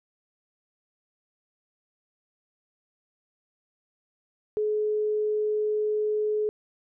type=tone; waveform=sine; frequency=425 Hz; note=G#4; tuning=40 cents sharp; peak=-23 dBFS; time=4.57-6.49 s; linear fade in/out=0 ms; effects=none